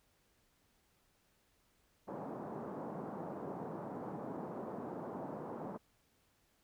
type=band-pass noise; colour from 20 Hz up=pink; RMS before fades=-44 dBFS; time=2.07-5.78 s; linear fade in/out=20 ms; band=160 to 1000 Hz; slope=24 dB/octave; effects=pink hiss -74 dBFS RMS until 6.63 s